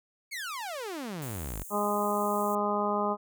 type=exponential sweep; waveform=sawtooth; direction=down; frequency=2289 to 41.02 Hz; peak=-31 dBFS; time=0.31-1.64 s; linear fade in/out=20 ms
type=high-pass noise; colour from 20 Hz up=white; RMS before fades=-44 dBFS; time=1.22-2.55 s; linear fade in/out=2 ms; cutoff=6400 Hz; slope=96 dB/octave
type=harmonic tone; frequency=206.3 Hz; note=G#3; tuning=11 cents flat; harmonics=1 / 2 / 3 / 4 / 5 / 6; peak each=-33 / -33 / -33 / -33 / -33 / -33 dBFS; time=1.7-3.17 s; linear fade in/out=50 ms
effects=none